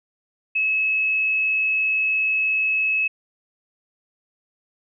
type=tone; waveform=sine; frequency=2583 Hz; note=E7; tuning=36 cents flat; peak=-18 dBFS; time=0.55-3.08 s; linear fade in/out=10 ms; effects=none

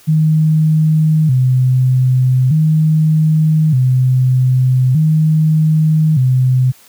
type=tone with vibrato; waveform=sine; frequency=141.7 Hz; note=C#3; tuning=38 cents sharp; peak=-8 dBFS; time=0.07-6.72 s; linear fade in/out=20 ms; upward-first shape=square; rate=0.41 Hz; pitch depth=170 cents each way; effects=white hiss -45 dBFS RMS until 6.88 s + high-pass 60 Hz 12 dB/octave

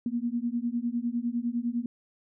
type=beating tone pair; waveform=sine; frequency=233.1 / 243 Hz; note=A#3 / B3; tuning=0 / -28 cents; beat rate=9.9 Hz; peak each=-30 dBFS; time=0.06-1.86 s; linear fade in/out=2 ms; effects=none

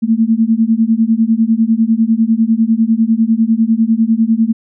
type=beating tone pair; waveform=sine; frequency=220 / 230 Hz; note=A3 / A#3; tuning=0 / -23 cents; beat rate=10 Hz; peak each=-12 dBFS; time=0.02-4.53 s; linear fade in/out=20 ms; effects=none

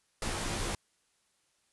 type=noise with comb filter; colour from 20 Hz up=pink; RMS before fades=-34 dBFS; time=0.22-0.75 s; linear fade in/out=2 ms; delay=16 ms; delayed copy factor=-0.8; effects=white hiss -73 dBFS RMS until 1.72 s + resampled to 24000 Hz

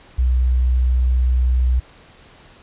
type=tone; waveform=sine; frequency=62.6 Hz; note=B1; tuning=24 cents sharp; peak=-13 dBFS; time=0.18-1.8 s; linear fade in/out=10 ms; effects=pink hiss -47 dBFS RMS until 2.62 s + resampled to 8000 Hz

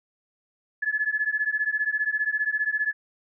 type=beating tone pair; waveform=sine; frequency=1708 / 1723 Hz; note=G#6 / A6; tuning=+48 / -37 cents; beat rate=15 Hz; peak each=-26 dBFS; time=0.82-2.93 s; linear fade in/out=10 ms; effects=none

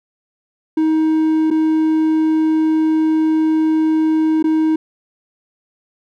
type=tone with dropouts; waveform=triangle; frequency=315.4 Hz; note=D#4; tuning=24 cents sharp; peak=-10 dBFS; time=0.77-4.76 s; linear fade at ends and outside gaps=5 ms; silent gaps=1.504-1.51 / 4.427-4.441 s; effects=none

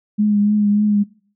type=tone with vibrato; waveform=sine; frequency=207.7 Hz; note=G#3; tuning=in tune; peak=-12 dBFS; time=0.18-1.04 s; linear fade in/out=20 ms; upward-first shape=triangle; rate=3.4 Hz; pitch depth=33 cents each way; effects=noise-tail reverb RT60 0.5 s tail -22 dB re dry

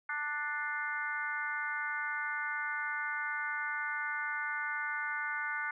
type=harmonic tone with a mistuned harmonic; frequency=295.1 Hz; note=D4; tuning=8 cents sharp; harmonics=3 / 4 / 5 / 6 / 7; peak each=-43 / -42 / -36 / -41 / -40 dBFS; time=0.09-5.71 s; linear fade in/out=5 ms; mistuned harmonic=7; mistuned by=+30 cents; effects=none

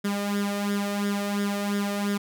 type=tone with flanger; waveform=sawtooth; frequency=202.6 Hz; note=G#3; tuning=43 cents flat; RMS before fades=-27 dBFS; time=0.04-2.18 s; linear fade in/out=10 ms; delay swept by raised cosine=0.57 to 1.67 ms; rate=2.9 Hz; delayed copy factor=+0.7; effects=none

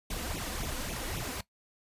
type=noise with flanger; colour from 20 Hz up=pink; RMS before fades=-36 dBFS; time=0.1-1.41 s; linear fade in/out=5 ms; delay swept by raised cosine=0.3 to 4.1 ms; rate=3.7 Hz; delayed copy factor=+0.9; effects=noise-tail reverb RT60 0.1 s tail -18 dB re dry + resampled to 32000 Hz

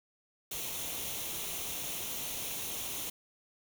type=noise with comb filter; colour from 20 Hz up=white; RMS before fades=-38 dBFS; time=0.51-3.1 s; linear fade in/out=5 ms; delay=0.31 ms; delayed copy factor=+0.55; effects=none

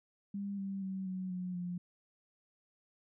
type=tone with pitch steps; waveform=sine; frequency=200.1 / 195.3 / 190.62 / 186.05 / 181.59 / 177.24 Hz; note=G3 / G3 / G3 / F#3 / F#3 / F3; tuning=+36 / -6 / -48 / +10 / -32 / +26 cents; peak=-36 dBFS; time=0.34-1.78 s; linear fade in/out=5 ms; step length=240 ms; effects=none

